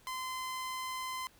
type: tone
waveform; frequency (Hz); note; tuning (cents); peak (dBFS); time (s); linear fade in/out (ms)
sawtooth; 1031; C6; -26; -33; 0.07-1.27; 0
effects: pink hiss -63 dBFS RMS until 1.39 s